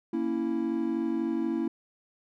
triangle chord, A# diminished, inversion none, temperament equal, 233.1 / 277.2 / 329.6 Hz, A#3 / C#4 / E4, 0 / 0 / 0 cents, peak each -30 / -31 / -27 dBFS, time 0.13-1.68 s, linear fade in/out 5 ms, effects none

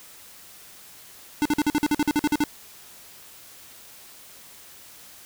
square tone bursts, 297.2 Hz, D4, 21 cents sharp, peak -19 dBFS, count 13, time 1.42-2.438 s, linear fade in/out 0 ms, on 34 ms, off 48 ms, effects white hiss -47 dBFS RMS until 5.25 s

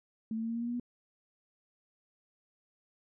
sine tone with pitch steps, 221.5 / 224.5 / 227.5 / 230.5 / 233.6 / 236.7 / 239.9 / 243.1 Hz, A3 / A3 / A#3 / A#3 / A#3 / A#3 / A#3 / B3, +12 / +35 / -42 / -19 / +4 / +27 / +50 / -27 cents, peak -32 dBFS, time 0.31-0.798 s, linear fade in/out 2 ms, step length 61 ms, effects none

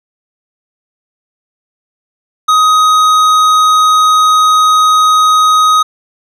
sine tone with tanh clipping, 1256 Hz, D#6, 16 cents sharp, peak -7 dBFS, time 2.48-5.83 s, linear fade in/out 10 ms, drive 13 dB, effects none

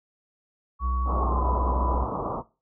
sine tone with pitch glide, 1122 to 993.8 Hz, C#6 to B5, +21 to +11 cents, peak -30 dBFS, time 0.79-2.05 s, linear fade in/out 50 ms, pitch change -210 cents, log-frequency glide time 1.17-1.46 s
triangle tone with vibrato, 62.5 Hz, B1, 21 cents sharp, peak -22 dBFS, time 0.8-2.07 s, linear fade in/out 50 ms, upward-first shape sine, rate 9.5 Hz, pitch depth 13 cents each way
white low-pass noise, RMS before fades -30 dBFS, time 1.05-2.43 s, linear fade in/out 50 ms, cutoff 1200 Hz, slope 96 dB/octave
effects noise-tail reverb RT60 0.3 s tail -19 dB re dry

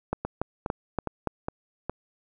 two click trains, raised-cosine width 1 ms, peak -12 / -15 dBFS, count 5 / 5, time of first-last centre 0.13-1.273 / 0.25-1.896 s, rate 3.5 / 2.43 Hz, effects none

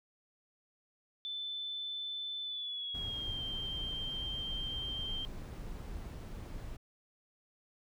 sine tone with pitch glide, 3520 to 3154 Hz, A7 to G7, 0 to +10 cents, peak -37 dBFS, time 1.25-5.25 s, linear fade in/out 0 ms, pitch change -190 cents, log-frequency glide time 2.43-3.41 s
brown noise, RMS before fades -43 dBFS, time 2.94-6.77 s, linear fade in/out 10 ms
effects none

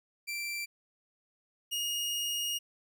sawtooth tone pair in turn, 2349 / 2863 Hz, D7 / F7, 0 / +42 cents, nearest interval minor third, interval 342 cents, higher second, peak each -31 / -28 dBFS, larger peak second, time 0.27-0.66 / 1.71-2.59 s, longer second, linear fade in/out 20 ms, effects none

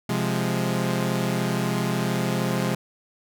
sawtooth chord, F minor, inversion second, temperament equal, 130.81 / 174.61 / 207.7 Hz, C3 / F3 / Ab3, 0 / 0 / 0 cents, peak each -23 dBFS, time 0.09-2.75 s, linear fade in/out 5 ms, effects none

